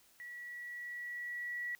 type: tone with level ramp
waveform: sine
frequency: 1937 Hz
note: B6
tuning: 34 cents flat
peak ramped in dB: -45 to -36 dBFS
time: 0.2-1.75 s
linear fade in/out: 0 ms
effects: white hiss -66 dBFS RMS until 1.79 s